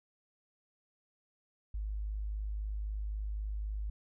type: tone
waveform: sine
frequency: 51.91 Hz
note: G#1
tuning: in tune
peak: -34 dBFS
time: 1.74-3.9 s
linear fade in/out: 5 ms
effects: none